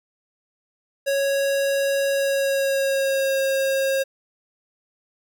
square tone with pitch glide, 553 to 539.4 Hz, C#5 to C#5, -4 to -47 cents, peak -20 dBFS, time 1.06-4.04 s, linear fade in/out 20 ms, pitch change -43 cents, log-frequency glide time 2.12-3.38 s, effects none

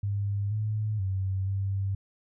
sine tone with pitch steps, 100.9 / 107.1 / 95.6 / 97.7 Hz, G#2 / A2 / G2 / G2, -49 / -46 / -43 / -5 cents, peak -26 dBFS, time 0.03-1.95 s, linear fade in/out 5 ms, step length 480 ms, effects none

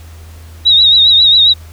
sine tone with vibrato, 3800 Hz, A#7, 33 cents sharp, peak -4 dBFS, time 0.65-1.54 s, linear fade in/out 20 ms, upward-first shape triangle, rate 7.4 Hz, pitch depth 77 cents each way, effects added 81 Hz sine -31 dBFS peak until 1.72 s + pink hiss -42 dBFS RMS until 1.72 s

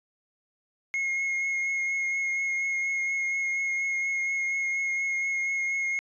triangle tone with vibrato, 2158 Hz, C#7, 47 cents flat, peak -24 dBFS, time 0.94-5.99 s, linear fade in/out 0 ms, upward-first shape triangle, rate 4.2 Hz, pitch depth 17 cents each way, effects resampled to 22050 Hz

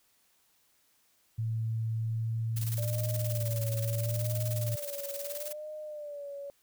sine tone with pitch glide, 112.3 to 113.15 Hz, A2 to A2, +36 to +49 cents, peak -29 dBFS, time 1.38-4.76 s, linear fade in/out 10 ms, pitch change +13 cents, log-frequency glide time 2.07-2.29 s
blue noise with tremolo, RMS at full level -38 dBFS, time 2.56-5.53 s, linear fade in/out 10 ms, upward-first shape square, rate 19 Hz, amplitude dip 65%
sine tone with vibrato, 587.3 Hz, D5, in tune, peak -38 dBFS, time 2.78-6.5 s, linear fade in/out 0 ms, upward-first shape sine, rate 0.76 Hz, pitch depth 73 cents each way
effects white hiss -69 dBFS RMS until 6.62 s

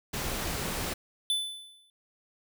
pink noise, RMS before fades -33 dBFS, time 0.13-0.94 s, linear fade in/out 10 ms
square tone with exponential decay, 3500 Hz, A7, 10 cents flat, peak -24 dBFS, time 1.3-1.9 s, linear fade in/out 1 ms, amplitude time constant 130 ms
effects none

